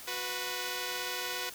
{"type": "tone pair together", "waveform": "5% pulse", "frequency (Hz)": [366.2, 493.9], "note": ["F#4", "B4"], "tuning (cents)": [-18, 0], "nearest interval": "perfect fourth", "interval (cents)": 518, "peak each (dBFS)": [-27, -24], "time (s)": [0.07, 1.5], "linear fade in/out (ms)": 10, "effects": ["white hiss -47 dBFS RMS until 1.54 s"]}